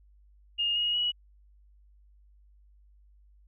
sine tone with pitch steps, 2838 / 2879 / 2921 Hz, F7 / F#7 / F#7, +27 / -48 / -23 cents, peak -25 dBFS, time 0.58-1.12 s, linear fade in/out 20 ms, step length 180 ms, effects added 50 Hz sine -56 dBFS peak until 3.47 s

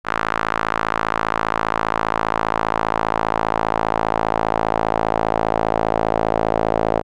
sawtooth tone with band-pass filter sweep, 55 Hz, A1, in tune, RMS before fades -20 dBFS, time 0.04-7.03 s, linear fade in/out 50 ms, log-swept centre 1300 to 640 Hz, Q 2, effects none

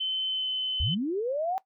sine tone with pitch glide, 3062 to 3043 Hz, G7 to F#7, -41 to +48 cents, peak -27 dBFS, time 0-0.95 s, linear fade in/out 10 ms, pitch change -11 cents, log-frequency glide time 0.29-0.47 s
sine linear sweep, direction up, 55 to 779 Hz, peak -26 dBFS, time 0.8-1.58 s, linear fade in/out 0 ms
effects noise-tail reverb RT60 0.1 s tail -18 dB re dry

